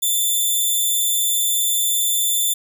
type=tone; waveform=5% pulse; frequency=3537 Hz; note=A7; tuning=8 cents sharp; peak=-9 dBFS; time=0.02-2.54 s; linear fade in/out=10 ms; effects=none